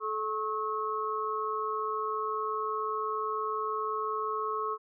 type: tone cluster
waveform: sine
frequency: 432.7 / 1092 / 1287 Hz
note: A4 / C#6 / E6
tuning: -29 / -26 / -42 cents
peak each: -35 / -32 / -36 dBFS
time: 0-4.78 s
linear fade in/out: 50 ms
effects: none